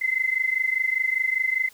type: tone pair together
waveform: sine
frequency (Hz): 2044 / 2069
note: C7 / C7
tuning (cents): -41 / -20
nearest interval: unison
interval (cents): 21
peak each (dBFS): -24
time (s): 0.01-1.69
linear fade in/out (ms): 10
effects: white hiss -53 dBFS RMS until 1.73 s